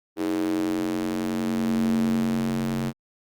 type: tone with high-pass filter sweep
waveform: square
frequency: 45.36 Hz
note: F#1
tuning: 34 cents flat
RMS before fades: -25 dBFS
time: 0.16-2.93 s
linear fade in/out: 50 ms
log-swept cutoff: 340 to 180 Hz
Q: 6
effects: Opus 32 kbps